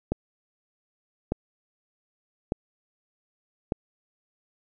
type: click train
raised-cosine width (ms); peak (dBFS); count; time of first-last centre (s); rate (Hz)
2; -11; 4; 0.12-3.721; 0.833
effects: none